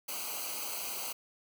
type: noise with comb filter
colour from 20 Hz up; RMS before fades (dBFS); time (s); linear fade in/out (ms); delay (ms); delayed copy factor
white; -38; 0.08-1.13; 10; 0.56; -0.85
effects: none